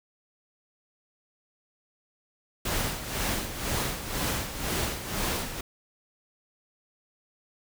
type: noise with tremolo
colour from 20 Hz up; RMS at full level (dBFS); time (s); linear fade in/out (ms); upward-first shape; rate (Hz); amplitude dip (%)
pink; -28; 2.65-5.61; 5; sine; 2; 65
effects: none